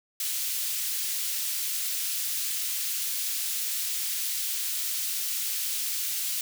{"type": "high-pass noise", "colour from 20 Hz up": "white", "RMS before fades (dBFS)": -30, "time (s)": [0.2, 6.41], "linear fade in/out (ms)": 2, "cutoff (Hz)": 2800, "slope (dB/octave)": 12, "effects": []}